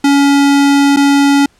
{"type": "tone with dropouts", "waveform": "square", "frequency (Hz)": 281.4, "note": "C#4", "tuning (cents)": 26, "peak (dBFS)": -7, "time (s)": [0.04, 1.46], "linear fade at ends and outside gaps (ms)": 5, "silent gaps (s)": [0.963, 0.969], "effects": ["pink hiss -52 dBFS RMS until 1.59 s", "low-pass 9000 Hz 12 dB/octave"]}